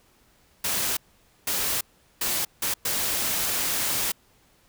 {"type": "noise bursts at uneven times", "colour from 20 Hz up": "white", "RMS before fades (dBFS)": -26, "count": 5, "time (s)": [[0.64, 0.97], [1.47, 1.81], [2.21, 2.45], [2.62, 2.74], [2.85, 4.12]], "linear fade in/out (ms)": 5, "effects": ["pink hiss -61 dBFS RMS until 4.68 s"]}